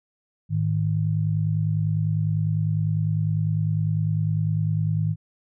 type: tone pair together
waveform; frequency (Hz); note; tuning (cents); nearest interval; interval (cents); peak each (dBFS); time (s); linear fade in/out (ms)
sine; 106 / 155.97; G#2 / D#3; +36 / +5; perfect fifth; 669; -23; 0.49-5.16; 50
effects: none